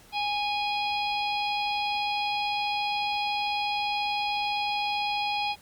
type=harmonic tone; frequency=826 Hz; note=G#5; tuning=10 cents flat; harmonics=1 / 3 / 4 / 5 / 6; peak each=-28 / -32 / -35 / -38 / -39 dBFS; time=0.12-5.56 s; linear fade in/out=50 ms; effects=pink hiss -54 dBFS RMS until 5.61 s + Opus 48 kbps